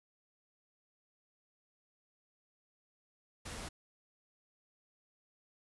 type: noise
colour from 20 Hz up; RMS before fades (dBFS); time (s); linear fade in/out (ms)
pink; -44; 3.45-3.69; 10
effects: resampled to 24000 Hz